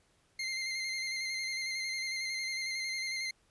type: tone with vibrato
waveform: 25% pulse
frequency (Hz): 2099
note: C7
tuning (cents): +5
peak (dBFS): -30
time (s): 0.39-3.31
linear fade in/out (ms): 5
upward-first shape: square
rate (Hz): 11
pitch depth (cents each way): 21
effects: pink hiss -70 dBFS RMS until 3.5 s + resampled to 24000 Hz